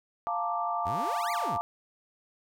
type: chord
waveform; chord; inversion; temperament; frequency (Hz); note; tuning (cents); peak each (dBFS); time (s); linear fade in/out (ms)
sine; Bb major seventh; second; equal; 698.5 / 880 / 932.3 / 1174.7; F5 / A5 / Bb5 / D6; 0 / 0 / 0 / 0; -32 / -34 / -38 / -32; 0.27-1.61; 0
type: exponential two-way sweep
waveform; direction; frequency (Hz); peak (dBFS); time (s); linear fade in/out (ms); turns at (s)
sawtooth; up then down; 73.42 to 2440 to 73.42; -32; 0.85-1.58; 20; 1.32
effects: none